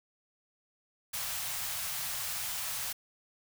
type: band-stop noise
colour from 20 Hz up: white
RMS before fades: -36 dBFS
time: 1.13-2.93 s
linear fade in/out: 10 ms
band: 160 to 640 Hz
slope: 24 dB/octave
effects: none